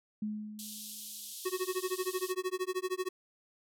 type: tone with exponential decay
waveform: sine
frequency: 212.1 Hz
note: G#3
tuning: 37 cents sharp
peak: -31 dBFS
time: 0.22-1.33 s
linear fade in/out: 5 ms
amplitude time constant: 240 ms
type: band-pass noise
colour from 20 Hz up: white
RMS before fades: -45 dBFS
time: 0.59-2.32 s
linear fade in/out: 0 ms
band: 3100 to 14000 Hz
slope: 48 dB/octave
type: tone with tremolo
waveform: square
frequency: 370 Hz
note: F#4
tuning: in tune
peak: -30 dBFS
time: 1.45-3.09 s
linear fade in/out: 10 ms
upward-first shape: sine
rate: 13 Hz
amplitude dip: 100%
effects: none